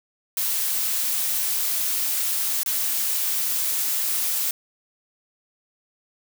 blue noise with dropouts, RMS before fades -24 dBFS, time 0.37-4.51 s, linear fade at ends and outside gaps 2 ms, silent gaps 2.633-2.66 s, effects none

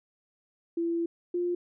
sine tone pair in turn, 336.9 / 351.7 Hz, E4 / F4, +38 / +12 cents, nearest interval minor second, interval 74 cents, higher second, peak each -26 dBFS, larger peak neither, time 0.77-1.06 / 1.34-1.55 s, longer first, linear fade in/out 5 ms, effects none

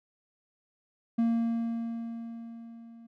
triangle tone with level ramp, 230.7 Hz, A#3, 18 cents flat, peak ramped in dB -20 to -46 dBFS, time 1.18-3.07 s, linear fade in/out 10 ms, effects none

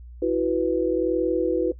sine chord, E suspended second, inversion none, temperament just, 329.6 / 370.8 / 494.4 Hz, E4 / F#4 / B4, 0 / +4 / +2 cents, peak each -24 dBFS, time 0.22-1.72 s, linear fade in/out 5 ms, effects noise-tail reverb RT60 0.1 s tail -19 dB re dry + added 60 Hz sine -39 dBFS peak until 1.79 s

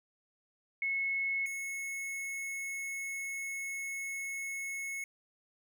sine / square tone pair in turn, 2189 / 2189 Hz, C#7 / C#7, -22 / -22 cents, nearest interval unison, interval 0 cents, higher neither, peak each -30 / -37 dBFS, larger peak first, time 0.82-1.46 / 1.46-5.04 s, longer second, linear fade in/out 2 ms, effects none

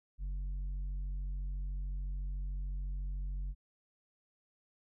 sine tone with tanh clipping, 46.9 Hz, F#1, 24 cents sharp, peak -36 dBFS, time 0.18-3.55 s, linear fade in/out 50 ms, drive 5 dB, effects none

